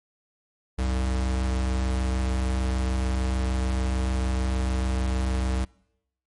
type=tone pair together; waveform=square; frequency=64.1 / 90.79 Hz; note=C2 / F#2; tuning=-35 / -32 cents; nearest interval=tritone; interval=603 cents; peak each=-24 / -35 dBFS; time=0.78-5.65 s; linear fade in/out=10 ms; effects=noise-tail reverb RT60 0.8 s tail -24 dB re dry + MP3 48 kbps